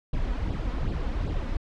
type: noise with flanger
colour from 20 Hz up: brown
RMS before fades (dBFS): -28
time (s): 0.13-1.57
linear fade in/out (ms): 5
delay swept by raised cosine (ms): 0.23 to 4.13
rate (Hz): 2.6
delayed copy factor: +0.7
effects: low-pass 4000 Hz 12 dB/octave